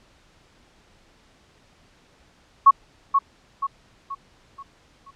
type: tone with echo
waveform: sine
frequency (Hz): 1104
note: C#6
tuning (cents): -7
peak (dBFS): -7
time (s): 2.66-2.71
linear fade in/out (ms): 10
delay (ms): 480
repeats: 5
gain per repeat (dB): -7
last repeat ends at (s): 5.11
effects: pink hiss -57 dBFS RMS until 5.15 s + low-pass 6000 Hz 12 dB/octave